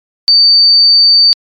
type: tone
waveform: sine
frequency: 4591 Hz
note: D8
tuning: 40 cents flat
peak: -3 dBFS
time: 0.28-1.33 s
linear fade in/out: 0 ms
effects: MP3 64 kbps